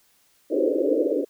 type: band-pass noise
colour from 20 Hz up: white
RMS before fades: -22 dBFS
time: 0.5-1.25 s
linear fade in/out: 20 ms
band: 280 to 560 Hz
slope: 96 dB/octave
effects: white hiss -62 dBFS RMS until 1.29 s